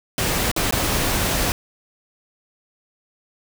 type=noise with dropouts; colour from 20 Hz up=pink; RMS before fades=-21 dBFS; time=0.18-1.52 s; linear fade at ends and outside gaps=1 ms; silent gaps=0.515-0.563 / 0.709-0.724 s; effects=none